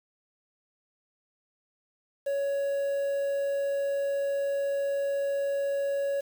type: tone with quantisation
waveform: triangle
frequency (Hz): 558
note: C#5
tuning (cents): +11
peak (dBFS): -24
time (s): 2.26-6.21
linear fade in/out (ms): 10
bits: 8
effects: none